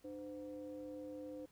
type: ring-modulated tone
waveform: triangle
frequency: 106.4 Hz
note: G#2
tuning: 42 cents sharp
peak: -40 dBFS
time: 0.04-1.46 s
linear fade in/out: 10 ms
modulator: 407 Hz
effects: pink hiss -71 dBFS RMS until 1.51 s